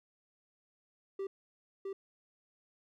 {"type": "tone with echo", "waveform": "triangle", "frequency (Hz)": 390.3, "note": "G4", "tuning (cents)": -8, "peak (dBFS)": -33, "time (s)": [1.19, 1.27], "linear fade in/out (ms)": 5, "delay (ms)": 660, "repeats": 1, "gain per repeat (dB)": -2, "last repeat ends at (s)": 1.93, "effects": []}